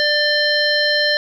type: harmonic tone with a mistuned harmonic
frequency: 593 Hz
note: D5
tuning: 17 cents sharp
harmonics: 1 / 3 / 5 / 7 / 9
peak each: -20 / -18 / -24 / -19 / -28 dBFS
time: 0-1.17 s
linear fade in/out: 0 ms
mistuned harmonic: 5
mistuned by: +82 cents
effects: 8-bit